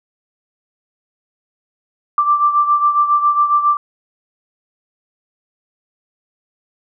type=beating tone pair; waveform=sine; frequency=1174.7 / 1182 Hz; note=D6 / D6; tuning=0 / +11 cents; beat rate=7.3 Hz; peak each=-12 / -18 dBFS; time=2.18-3.77 s; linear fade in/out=2 ms; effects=none